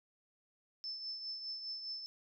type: tone with tremolo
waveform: sine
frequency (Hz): 5274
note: E8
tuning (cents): 0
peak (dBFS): -38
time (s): 0.84-2.06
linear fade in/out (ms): 0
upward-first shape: triangle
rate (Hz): 4.9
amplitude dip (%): 55
effects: none